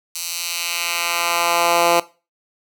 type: tone with high-pass filter sweep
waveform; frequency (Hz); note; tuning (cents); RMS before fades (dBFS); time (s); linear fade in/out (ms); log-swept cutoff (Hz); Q
10% pulse; 171.2; F3; -34; -20; 0.15-2; 5; 5600 to 480; 0.9
effects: noise-tail reverb RT60 0.3 s tail -18 dB re dry